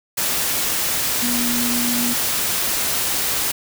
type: tone in noise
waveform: sine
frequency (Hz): 240.8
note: B3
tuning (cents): -44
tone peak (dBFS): -22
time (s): 1.22-2.14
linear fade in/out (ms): 10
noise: white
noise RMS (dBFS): -21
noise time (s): 0.17-3.52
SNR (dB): -4
effects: none